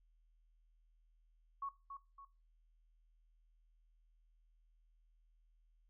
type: tone with echo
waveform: sine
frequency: 1108.7 Hz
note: C#6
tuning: in tune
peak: -39 dBFS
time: 1.62-1.69 s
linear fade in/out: 5 ms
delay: 280 ms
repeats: 2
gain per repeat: -7 dB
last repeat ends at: 2.25 s
effects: noise-tail reverb RT60 0.3 s tail -18 dB re dry + added 40 Hz sine -68 dBFS peak until 5.89 s